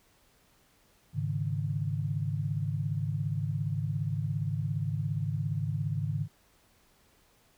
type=chord; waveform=sine; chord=Ab suspended fourth; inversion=none; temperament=just; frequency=103.83 / 138.43 / 155.74 Hz; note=Ab2 / Db3 / Eb3; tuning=0 / -2 / +2 cents; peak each=-33 dBFS; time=1.13-6.28 s; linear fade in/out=50 ms; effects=pink hiss -65 dBFS RMS until 7.57 s